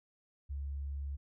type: tone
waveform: sine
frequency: 70.1 Hz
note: C#2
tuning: 20 cents sharp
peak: -36 dBFS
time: 0.49-1.17 s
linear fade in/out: 20 ms
effects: none